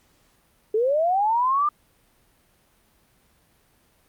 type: linear sweep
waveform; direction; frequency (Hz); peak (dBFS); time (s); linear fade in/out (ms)
sine; up; 415.3 to 1214; -18; 0.74-1.69; 5
effects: pink hiss -62 dBFS RMS until 4.08 s + Opus 48 kbps